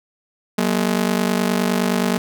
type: ring-modulated tone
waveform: sawtooth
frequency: 211 Hz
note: G#3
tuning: 28 cents sharp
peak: -10 dBFS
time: 0.58-2.18 s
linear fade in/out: 2 ms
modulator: 24.8 Hz
effects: none